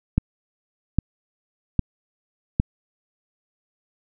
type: click train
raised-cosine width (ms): 5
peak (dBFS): -5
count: 4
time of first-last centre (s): 0.18-2.599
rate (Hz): 1.24
effects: none